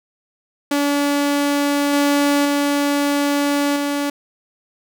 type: tone with level steps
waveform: sawtooth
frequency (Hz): 286.4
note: D4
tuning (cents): -43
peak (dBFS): -12 / -10 / -12 / -15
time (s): 0.71-4.1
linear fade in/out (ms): 5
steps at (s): 1.93 / 2.45 / 3.76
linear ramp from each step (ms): 2
effects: none